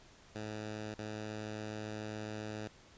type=tone with dropouts; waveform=10% pulse; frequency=107.3 Hz; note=A2; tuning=43 cents flat; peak=-32 dBFS; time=0.35-2.68 s; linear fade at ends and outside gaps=5 ms; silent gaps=0.942-0.984 s; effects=pink hiss -60 dBFS RMS until 2.97 s + resampled to 16000 Hz